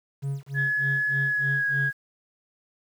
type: tone with tremolo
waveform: triangle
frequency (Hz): 138.59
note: C#3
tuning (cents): 0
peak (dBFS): -23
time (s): 0.22-1.91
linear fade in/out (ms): 20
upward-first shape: sine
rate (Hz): 3.3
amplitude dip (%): 100
type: tone with pitch glide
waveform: sine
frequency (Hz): 1699 to 1648.7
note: G#6 to G#6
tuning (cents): +39 to -13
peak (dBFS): -22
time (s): 0.54-1.93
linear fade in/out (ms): 50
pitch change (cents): -52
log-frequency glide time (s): 1.24-1.69
effects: tanh soft clip ceiling -13 dBFS + 9-bit